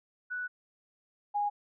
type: tone pair in turn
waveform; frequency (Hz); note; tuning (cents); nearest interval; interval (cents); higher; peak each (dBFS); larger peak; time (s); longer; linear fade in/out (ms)
sine; 1480 / 823; F#6 / G#5; 0 / -16; minor seventh; 1016; first; -33 / -27; second; 0.3-0.48 / 1.34-1.5; first; 20
effects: none